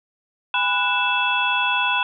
sine tone cluster, 813 / 996 / 1472 / 2641 / 3368 Hz, G#5 / B5 / F#6 / E7 / G#7, -37 / +14 / -9 / +3 / +24 cents, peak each -28 / -23 / -25 / -22 / -26 dBFS, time 0.54-2.03 s, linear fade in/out 2 ms, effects none

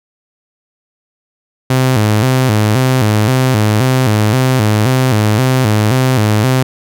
sawtooth tone with vibrato, 117.5 Hz, A#2, 14 cents sharp, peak -5 dBFS, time 1.7-6.63 s, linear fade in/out 5 ms, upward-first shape square, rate 1.9 Hz, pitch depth 170 cents each way, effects none

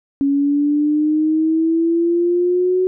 sine exponential sweep, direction up, 277.2 to 371.8 Hz, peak -13 dBFS, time 0.21-2.87 s, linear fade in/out 0 ms, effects none

